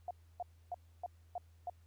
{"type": "tone bursts", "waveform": "sine", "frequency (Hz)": 710, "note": "F5", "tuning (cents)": 28, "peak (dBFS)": -37, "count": 6, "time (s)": [0.08, 1.698], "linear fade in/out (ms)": 2, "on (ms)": 28, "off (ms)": 290, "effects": ["added 83 Hz sine -60 dBFS peak until 1.86 s", "pink hiss -75 dBFS RMS until 1.86 s"]}